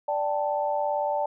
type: chord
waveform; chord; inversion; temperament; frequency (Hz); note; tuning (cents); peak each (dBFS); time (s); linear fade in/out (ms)
sine; D suspended fourth; none; just; 587.3 / 783.1 / 881; D5 / G5 / A5; 0 / -2 / +2; -27 / -30 / -28; 0.08-1.26; 5
effects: none